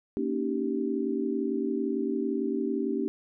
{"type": "chord", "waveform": "sine", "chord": "Eb dominant seventh", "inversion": "second", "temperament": "just", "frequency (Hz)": [233.3, 280, 311.1, 388.9], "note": ["Bb3", "Db4", "Eb4", "G4"], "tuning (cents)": [2, 18, 0, -14], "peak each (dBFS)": [-32, -31, -34, -31], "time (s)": [0.17, 3.08], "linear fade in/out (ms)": 0, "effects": []}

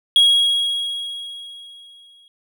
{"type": "tone with exponential decay", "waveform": "triangle", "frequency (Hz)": 3305, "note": "G#7", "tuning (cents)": -9, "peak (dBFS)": -7, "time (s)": [0.16, 2.28], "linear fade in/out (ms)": 1, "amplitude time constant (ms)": 460, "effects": []}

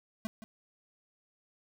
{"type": "tone with echo", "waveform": "square", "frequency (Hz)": 220, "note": "A3", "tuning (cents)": 0, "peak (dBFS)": -34, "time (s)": [0.25, 0.27], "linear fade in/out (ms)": 0, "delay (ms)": 170, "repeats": 1, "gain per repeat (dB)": -11, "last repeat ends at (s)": 0.44, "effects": []}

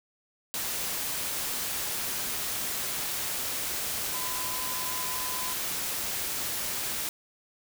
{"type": "tone in noise", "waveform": "sine", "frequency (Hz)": 1012, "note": "B5", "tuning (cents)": 42, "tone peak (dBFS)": -38, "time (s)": [4.14, 5.53], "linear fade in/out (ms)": 0, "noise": "white", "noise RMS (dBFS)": -32, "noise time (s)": [0.54, 7.09], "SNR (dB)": -9, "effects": []}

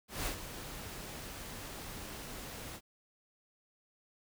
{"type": "noise with ADSR envelope", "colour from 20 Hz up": "pink", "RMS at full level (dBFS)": -35, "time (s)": [0.08, 2.81], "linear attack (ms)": 180, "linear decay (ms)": 96, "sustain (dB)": -10, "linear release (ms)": 61, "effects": []}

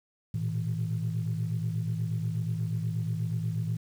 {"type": "tone cluster", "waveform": "sine", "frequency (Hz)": [111.4, 119.7, 162], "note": ["A2", "A#2", "E3"], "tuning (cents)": [22, 46, -30], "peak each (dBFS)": [-30, -34, -31], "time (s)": [0.34, 3.77], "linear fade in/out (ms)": 5, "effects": ["tanh soft clip ceiling -21 dBFS", "9-bit"]}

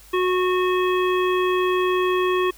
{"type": "harmonic tone", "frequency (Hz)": 366, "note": "F#4", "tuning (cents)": -19, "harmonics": [1, 3, 5, 7, 9], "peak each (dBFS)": [-19, -24, -31, -31, -34], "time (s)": [0.13, 2.51], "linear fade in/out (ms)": 10, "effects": ["added 50 Hz sine -49 dBFS peak until 2.57 s", "white hiss -49 dBFS RMS until 2.57 s"]}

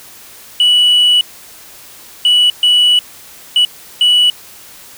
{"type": "tone bursts at uneven times", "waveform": "sine", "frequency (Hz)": 2948, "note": "F#7", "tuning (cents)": -7, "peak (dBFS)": -4, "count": 5, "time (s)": [[0.6, 1.21], [2.25, 2.5], [2.63, 2.99], [3.56, 3.65], [4.01, 4.3]], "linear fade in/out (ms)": 2, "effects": ["tanh soft clip ceiling -5 dBFS", "white hiss -37 dBFS RMS until 4.97 s"]}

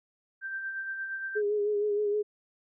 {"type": "tone with tremolo", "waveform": "sine", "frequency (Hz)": 1568, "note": "G6", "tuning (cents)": 0, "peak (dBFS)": -31, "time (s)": [0.41, 1.42], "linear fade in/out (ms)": 50, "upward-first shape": "sine", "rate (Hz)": 8.6, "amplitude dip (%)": 40}
{"type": "tone with vibrato", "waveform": "sine", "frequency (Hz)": 415.3, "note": "G#4", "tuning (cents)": 0, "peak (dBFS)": -25, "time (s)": [1.35, 2.23], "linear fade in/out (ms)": 20, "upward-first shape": "sine", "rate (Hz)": 6.4, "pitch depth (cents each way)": 34}
{"effects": []}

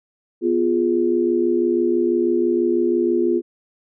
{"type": "chord", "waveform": "sine", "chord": "F diminished", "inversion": "second", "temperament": "equal", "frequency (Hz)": [246.9, 349.2, 415.3], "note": ["Cb4", "F4", "Ab4"], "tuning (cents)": [0, 0, 0], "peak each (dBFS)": [-23, -17, -23], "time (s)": [0.41, 3.42], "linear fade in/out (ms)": 50, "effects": []}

